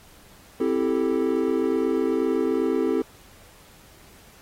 triangle chord, A minor seventh, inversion first, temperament equal, 261.6 / 329.6 / 392 / 440 Hz, C4 / E4 / G4 / A4, 0 / 0 / 0 / 0 cents, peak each -24 dBFS, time 0.6-3.02 s, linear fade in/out 5 ms, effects pink hiss -52 dBFS RMS until 4.41 s + AAC 48 kbps

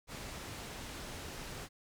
pink low-pass noise, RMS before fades -45 dBFS, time 0.07-1.69 s, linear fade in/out 50 ms, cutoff 9600 Hz, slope 12 dB/octave, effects none

